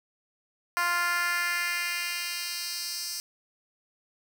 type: tone with high-pass filter sweep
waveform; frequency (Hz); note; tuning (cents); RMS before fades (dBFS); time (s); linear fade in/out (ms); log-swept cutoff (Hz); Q
10% pulse; 348.7; F4; -3; -30; 0.77-3.2; 0; 1100 to 5600; 1.7
effects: 9-bit